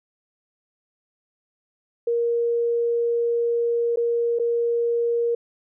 sine tone with dropouts, 470 Hz, A#4, 14 cents sharp, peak -19 dBFS, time 2.07-5.35 s, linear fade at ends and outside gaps 5 ms, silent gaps 3.96-3.971 / 4.388-4.396 s, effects none

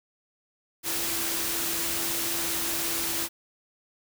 sine tone in noise, 335 Hz, E4, 28 cents sharp, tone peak -39 dBFS, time 0.83-3.29 s, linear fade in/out 50 ms, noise white, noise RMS -29 dBFS, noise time 0.83-3.29 s, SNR -13 dB, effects none

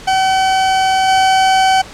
40% pulse tone with level steps, 761 Hz, F#5, 48 cents sharp, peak -10 / -8 dBFS, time 0.07-1.82 s, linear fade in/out 10 ms, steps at 1.08 s, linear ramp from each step 5 ms, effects pink hiss -34 dBFS RMS until 1.93 s + low-pass 7000 Hz 12 dB/octave

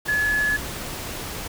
sine tone in noise, 1706 Hz, G#6, 46 cents sharp, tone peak -19 dBFS, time 0.08-0.57 s, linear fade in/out 10 ms, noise pink, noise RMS -32 dBFS, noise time 0.05-1.48 s, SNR +10 dB, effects none

